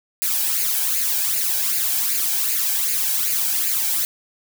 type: noise with flanger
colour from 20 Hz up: blue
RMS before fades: -21 dBFS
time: 0.22-4.05 s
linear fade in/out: 0 ms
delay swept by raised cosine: 0.43 to 1.3 ms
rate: 2.6 Hz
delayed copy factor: +0.6
effects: none